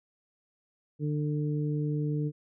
harmonic tone, 149.1 Hz, D3, 27 cents sharp, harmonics 1 / 2 / 3, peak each -28 / -34 / -38 dBFS, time 0.99-2.32 s, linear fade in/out 50 ms, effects none

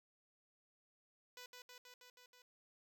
5% pulse tone with echo, 495.6 Hz, B4, 6 cents sharp, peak -40 dBFS, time 1.37-1.46 s, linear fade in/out 2 ms, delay 160 ms, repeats 6, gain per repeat -2 dB, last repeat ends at 2.42 s, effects none

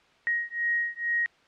sine beating tone pair, 1882 / 1884.2 Hz, A#6 / A#6, +16 / +18 cents, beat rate 2.2 Hz, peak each -28 dBFS, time 0.27-1.26 s, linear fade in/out 0 ms, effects white hiss -60 dBFS RMS until 1.47 s + low-pass 3000 Hz 12 dB/octave

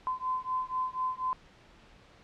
sine beating tone pair, 1023 / 1027.1 Hz, C6 / C6, -39 / -32 cents, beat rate 4.1 Hz, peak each -33 / -33 dBFS, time 0.07-1.33 s, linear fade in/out 0 ms, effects pink hiss -57 dBFS RMS until 2.23 s + low-pass 4000 Hz 12 dB/octave

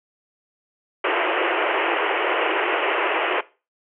pink band-pass noise, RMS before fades -22 dBFS, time 1.04-3.41 s, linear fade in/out 5 ms, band 330 to 3000 Hz, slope 96 dB/octave, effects noise-tail reverb RT60 0.3 s tail -18 dB re dry

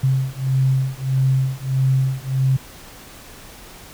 sine beating tone pair, 131.7 / 133.3 Hz, C3 / C3, +12 / +33 cents, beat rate 1.6 Hz, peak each -19 dBFS, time 0.03-2.57 s, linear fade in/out 10 ms, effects pink hiss -41 dBFS RMS until 3.93 s

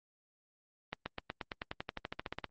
accelerating click train, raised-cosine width 0.3 ms, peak -20 dBFS, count 18, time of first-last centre 0.93-2.443 s, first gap 130 ms, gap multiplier 0.95, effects low-pass 4000 Hz 12 dB/octave + Opus 24 kbps

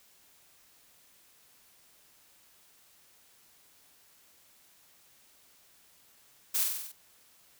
blue noise with echo, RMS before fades -29 dBFS, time 6.54-6.64 s, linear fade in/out 10 ms, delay 47 ms, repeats 6, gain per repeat -3 dB, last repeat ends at 6.922 s, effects white hiss -62 dBFS RMS until 7.59 s

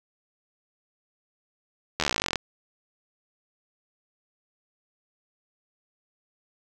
slowing click train, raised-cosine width 0.2 ms, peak -7 dBFS, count 21, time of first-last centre 2-2.357 s, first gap 12 ms, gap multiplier 1.04, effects none

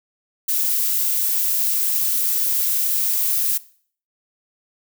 violet noise, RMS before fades -20 dBFS, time 0.48-3.58 s, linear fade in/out 10 ms, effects noise-tail reverb RT60 0.5 s tail -19 dB re dry

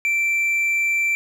triangle tone, 2343 Hz, D7, 5 cents flat, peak -16 dBFS, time 0.05-1.15 s, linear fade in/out 0 ms, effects none

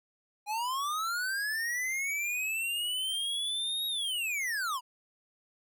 square linear two-way sweep, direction up then down, 812 to 3803 to 936 Hz, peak -31 dBFS, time 0.46-4.81 s, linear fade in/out 50 ms, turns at 3.87 s, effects none

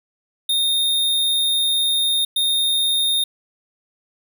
square tone bursts at uneven times, 3678 Hz, A#7, 24 cents flat, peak -17 dBFS, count 2, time 0.49-2.25 / 2.36-3.24 s, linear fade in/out 5 ms, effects none

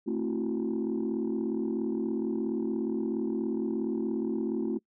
sine chord, F# half-diminished seventh, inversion first, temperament just, 222 / 266.4 / 333 / 370 Hz, A3 / C4 / E4 / F#4, +16 / +31 / +18 / 0 cents, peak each -31 / -33 / -32 / -33 dBFS, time 0.06-4.79 s, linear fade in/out 20 ms, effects noise-tail reverb RT60 0.1 s tail -25 dB re dry + tanh soft clip ceiling -22 dBFS

